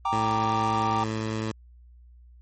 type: chord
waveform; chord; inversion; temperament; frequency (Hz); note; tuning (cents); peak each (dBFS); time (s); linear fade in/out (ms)
triangle; G minor; none; equal; 784 / 932.3 / 1174.7; G5 / Bb5 / D6; 0 / 0 / 0; -26; 0.05-1.04; 5
type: tone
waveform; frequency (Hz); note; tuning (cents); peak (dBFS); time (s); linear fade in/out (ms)
15% pulse; 110; A2; 0; -21; 0.12-1.52; 10
effects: added 60 Hz sine -48 dBFS peak until 2.41 s + MP3 32 kbps